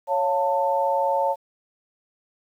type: chord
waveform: sine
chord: Db augmented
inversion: none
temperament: equal with one note detuned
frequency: 554.4 / 698.5 / 891.3 Hz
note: Db5 / F5 / A5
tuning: 0 / 0 / +22 cents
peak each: -23 / -28 / -22 dBFS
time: 0.07-1.36 s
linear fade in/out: 50 ms
effects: 9-bit